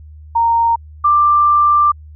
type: tone pair in turn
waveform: sine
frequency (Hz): 926 / 1182.2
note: A#5 / D6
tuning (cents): -12 / +11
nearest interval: major third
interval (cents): 423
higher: second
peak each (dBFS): -10 / -8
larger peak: second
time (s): 0.35-0.76 / 1.04-1.92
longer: second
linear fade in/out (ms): 10
effects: added 76 Hz sine -34 dBFS peak until 2.15 s